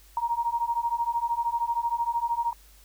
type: beating tone pair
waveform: sine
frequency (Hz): 931 / 944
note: A#5 / A#5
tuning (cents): -2 / +22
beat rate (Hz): 13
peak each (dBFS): -28 / -27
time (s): 0.17-2.53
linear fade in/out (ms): 2
effects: added 50 Hz sine -53 dBFS peak until 2.84 s + white hiss -57 dBFS RMS until 2.84 s